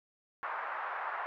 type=band-pass noise; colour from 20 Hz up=pink; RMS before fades=-38 dBFS; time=0.43-1.26 s; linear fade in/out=0 ms; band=800 to 1600 Hz; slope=24 dB/octave; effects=none